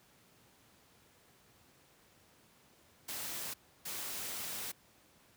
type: noise bursts at uneven times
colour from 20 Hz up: white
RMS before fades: -41 dBFS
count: 2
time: 3.08-3.54 / 3.85-4.72 s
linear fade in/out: 10 ms
effects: pink hiss -65 dBFS RMS until 5.36 s + high-pass 80 Hz 12 dB/octave